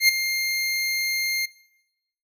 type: tone with ADSR envelope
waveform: 25% pulse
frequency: 2116 Hz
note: C7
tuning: 19 cents sharp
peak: -8 dBFS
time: 0-1.46 s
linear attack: 86 ms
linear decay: 10 ms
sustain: -11 dB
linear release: 10 ms
effects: noise-tail reverb RT60 0.9 s tail -21 dB re dry